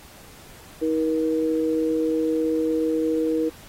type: tone pair together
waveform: sine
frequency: 318.1 / 476.6 Hz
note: D#4 / A#4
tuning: +38 / +38 cents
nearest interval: perfect fifth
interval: 700 cents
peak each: -22 / -23 dBFS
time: 0.81-3.5 s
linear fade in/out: 20 ms
effects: pink hiss -47 dBFS RMS until 3.68 s + AAC 48 kbps